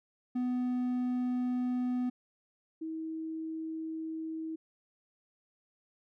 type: tone pair in turn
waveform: triangle / sine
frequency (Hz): 249.1 / 320.3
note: B3 / E4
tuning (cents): +15 / -50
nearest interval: major third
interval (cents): 435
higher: second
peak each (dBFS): -27 / -35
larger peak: first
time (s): 0.35-2.1 / 2.81-4.56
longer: neither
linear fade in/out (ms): 10
effects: none